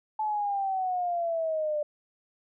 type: exponential sweep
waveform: sine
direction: down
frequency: 869 to 591 Hz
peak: -26 dBFS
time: 0.19-1.83 s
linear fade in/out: 5 ms
effects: none